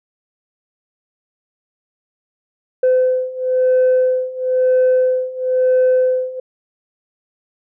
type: beating tone pair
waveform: sine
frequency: 510 / 511 Hz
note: C5 / C5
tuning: -44 / -41 cents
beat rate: 1 Hz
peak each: -15 / -13 dBFS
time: 2.83-6.4 s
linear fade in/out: 5 ms
effects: tanh soft clip ceiling -8 dBFS